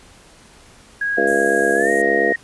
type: tone with pitch glide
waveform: sine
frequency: 1647 to 1870.2 Hz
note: G#6 to A#6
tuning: -15 to +5 cents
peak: -18 dBFS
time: 1.01-2.36 s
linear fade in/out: 5 ms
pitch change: +220 cents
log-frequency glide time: 1.75-1.91 s
type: harmonic tone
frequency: 68.6 Hz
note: C#2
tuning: 17 cents flat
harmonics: 3 / 4 / 5 / 6 / 7 / 8 / 9 / 10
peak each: -30 / -27 / -23 / -22 / -20 / -30 / -30 / -22 dBFS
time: 1.17-2.33 s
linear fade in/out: 10 ms
type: band-stop noise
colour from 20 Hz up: white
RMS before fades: -32 dBFS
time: 1.27-2.02 s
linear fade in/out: 5 ms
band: 400 to 6400 Hz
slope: 96 dB/octave
effects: pink hiss -47 dBFS RMS until 2.43 s + resampled to 24000 Hz